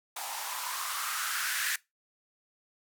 violet noise with band-pass filter sweep, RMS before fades -34 dBFS, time 0.16-1.76 s, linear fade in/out 5 ms, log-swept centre 790 to 1700 Hz, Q 4.4, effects noise-tail reverb RT60 0.2 s tail -21 dB re dry

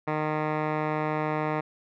10% pulse tone with low-pass filter, 153.6 Hz, D#3, 22 cents flat, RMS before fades -28 dBFS, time 0.07-1.61 s, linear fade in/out 10 ms, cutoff 1600 Hz, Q 2.8, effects none

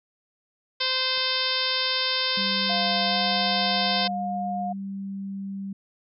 harmonic tone, 518 Hz, C5, 17 cents flat, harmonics 1 / 2 / 3 / 4 / 5 / 6 / 7 / 8 / 9 / 10, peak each -35 / -34 / -34 / -34 / -34 / -31 / -29 / -33 / -30 / -31 dBFS, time 0.8-4.08 s, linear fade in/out 10 ms
clicks, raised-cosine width 1 ms, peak -33 dBFS, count 2, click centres 1.175 / 3.321 s
sine tone, 196 Hz, G3, in tune, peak -30 dBFS, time 2.37-5.73 s, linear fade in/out 5 ms
sine tone with pitch glide, 698.5 to 711.9 Hz, F5 to F5, 0 to +33 cents, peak -27 dBFS, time 2.69-4.73 s, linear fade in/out 10 ms, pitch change +33 cents, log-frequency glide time 3.07-3.16 s
effects none

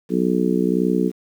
harmonic tone, 61.74 Hz, B1, in tune, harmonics 3 / 4 / 5 / 6 / 7, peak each -21 / -22 / -23 / -24 / -24 dBFS, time 0.09-1.12 s, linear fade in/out 50 ms, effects 8-bit

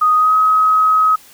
sine tone with pitch glide, 1244.5 to 1270.6 Hz, D#6 to D#6, 0 to +36 cents, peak -9 dBFS, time 0.01-1.16 s, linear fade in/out 10 ms, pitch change +36 cents, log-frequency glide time 0.16-0.35 s, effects white hiss -44 dBFS RMS until 1.33 s

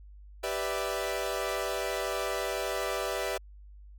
sawtooth chord, E minor seventh, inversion first, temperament equal, 392 / 493.9 / 587.3 / 659.3 Hz, G4 / B4 / D5 / E5, 0 / 0 / 0 / 0 cents, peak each -32 dBFS, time 0.43-3.38 s, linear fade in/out 10 ms, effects added 50 Hz sine -47 dBFS peak until 3.98 s

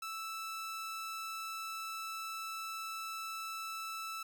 sawtooth tone, 1318.5 Hz, E6, in tune, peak -36 dBFS, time 0.02-4.23 s, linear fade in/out 5 ms, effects none

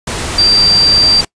sine tone in noise, 4699 Hz, D8, in tune, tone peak -6 dBFS, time 0.38-1.21 s, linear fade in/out 5 ms, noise pink, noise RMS -19 dBFS, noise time 0.07-1.25 s, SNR +10 dB, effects noise-tail reverb RT60 0.1 s tail -23 dB re dry + resampled to 22050 Hz

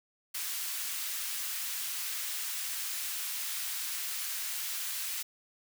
white high-pass noise, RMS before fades -36 dBFS, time 0.34-5.23 s, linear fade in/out 10 ms, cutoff 1500 Hz, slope 12 dB/octave, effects none

